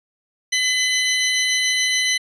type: tone pair together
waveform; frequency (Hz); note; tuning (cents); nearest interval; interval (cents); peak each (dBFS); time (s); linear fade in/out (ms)
25% pulse; 2017 / 3022; B6 / F#7; +36 / +36; perfect fifth; 700; -15 / -19; 0.52-2.18; 10
effects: resampled to 22050 Hz